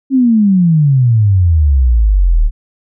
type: exponential sweep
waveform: sine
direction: down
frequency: 274.4 to 36 Hz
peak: -6 dBFS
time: 0.1-2.51 s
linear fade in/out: 50 ms
effects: none